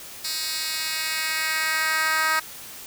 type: tone with high-pass filter sweep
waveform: 10% pulse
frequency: 315.9 Hz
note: D#4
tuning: 26 cents sharp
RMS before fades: -25 dBFS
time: 0.24-2.4 s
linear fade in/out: 10 ms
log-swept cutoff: 4200 to 1300 Hz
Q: 1.5
effects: white hiss -40 dBFS RMS until 2.86 s